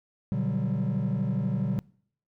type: chord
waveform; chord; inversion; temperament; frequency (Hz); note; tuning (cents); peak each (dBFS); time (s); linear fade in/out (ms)
triangle; G major seventh; first; just; 122.5 / 147 / 183.75 / 196; B2 / D3 / F#3 / G3; -14 / +2 / -12 / 0; -28; 0.32-1.79; 0
effects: noise-tail reverb RT60 0.6 s tail -25 dB re dry + tanh soft clip ceiling -18 dBFS